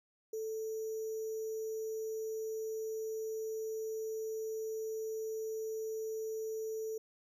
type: tone with sample-and-hold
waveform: sine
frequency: 440 Hz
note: A4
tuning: in tune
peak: -36 dBFS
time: 0.33-6.98 s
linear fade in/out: 5 ms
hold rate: 6300 Hz
effects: none